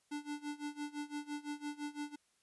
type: tone with tremolo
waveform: square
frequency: 293.7 Hz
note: D4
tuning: in tune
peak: -38 dBFS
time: 0.11-2.16 s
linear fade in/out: 10 ms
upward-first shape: sine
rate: 5.9 Hz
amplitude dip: 90%
effects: white hiss -75 dBFS RMS until 2.42 s + resampled to 24000 Hz